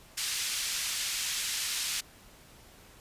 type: band-pass noise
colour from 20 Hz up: white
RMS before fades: -33 dBFS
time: 0.17-2.01 s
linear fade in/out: 10 ms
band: 2100 to 7300 Hz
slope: 12 dB/octave
effects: pink hiss -55 dBFS RMS until 3 s + resampled to 32000 Hz